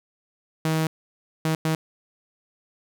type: tone bursts at uneven times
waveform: sawtooth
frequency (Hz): 159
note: D#3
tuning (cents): +38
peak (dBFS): -17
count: 3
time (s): 0.65-0.87 / 1.45-1.55 / 1.65-1.75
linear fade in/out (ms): 2
effects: none